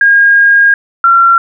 sine tone pair in turn, 1625 / 1366.5 Hz, G#6 / F6, -38 / -38 cents, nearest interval minor third, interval 300 cents, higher first, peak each -3 dBFS, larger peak neither, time 0.01-0.74 / 1.04-1.38 s, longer first, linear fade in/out 2 ms, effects none

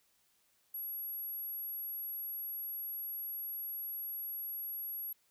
sine tone, 11470 Hz, F9, 45 cents sharp, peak -38 dBFS, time 0.74-5.13 s, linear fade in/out 5 ms, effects white hiss -73 dBFS RMS until 5.3 s

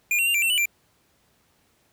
square tone with pitch steps, 2419 / 2738 / 2790 / 2353 / 2704 / 2965 / 2362 Hz, D#7 / F7 / F7 / D7 / E7 / F#7 / D7, -49 / -35 / -2 / +3 / +43 / +3 / +9 cents, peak -20 dBFS, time 0.11-0.656 s, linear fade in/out 2 ms, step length 78 ms, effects pink hiss -64 dBFS RMS until 1.92 s + high-pass 60 Hz 12 dB/octave

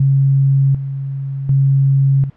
sine tone with tremolo, 136.7 Hz, C#3, 24 cents flat, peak -9 dBFS, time 0-2.3 s, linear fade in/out 5 ms, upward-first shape square, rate 0.67 Hz, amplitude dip 70%, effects pink hiss -53 dBFS RMS until 2.36 s + low-pass 2000 Hz 12 dB/octave

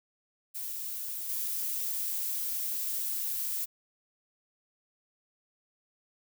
violet noise with level steps, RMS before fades -37 / -33 dBFS, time 0.54-3.66 s, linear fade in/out 20 ms, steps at 1.29 s, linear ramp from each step 2 ms, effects none

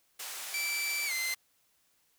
white band-pass noise, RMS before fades -41 dBFS, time 0.19-1.35 s, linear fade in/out 10 ms, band 670 to 12000 Hz, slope 12 dB/octave
sawtooth tone with pitch glide, 2325 to 2071 Hz, D7 to C7, -18 to -18 cents, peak -28 dBFS, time 0.54-1.34 s, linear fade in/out 2 ms, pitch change -200 cents, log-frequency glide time 1.06-1.12 s
effects white hiss -71 dBFS RMS until 2.18 s

